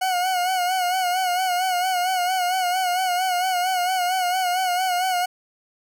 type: tone with vibrato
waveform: 40% pulse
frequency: 732 Hz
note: F#5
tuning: 19 cents flat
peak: -19 dBFS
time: 0.01-5.26 s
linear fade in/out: 10 ms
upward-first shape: sine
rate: 4.4 Hz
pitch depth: 58 cents each way
effects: none